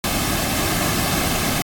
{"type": "noise with comb filter", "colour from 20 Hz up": "pink", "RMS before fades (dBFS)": -21, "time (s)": [0.04, 1.62], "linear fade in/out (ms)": 0, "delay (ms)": 2.1, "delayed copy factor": -0.5, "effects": ["AAC 64 kbps"]}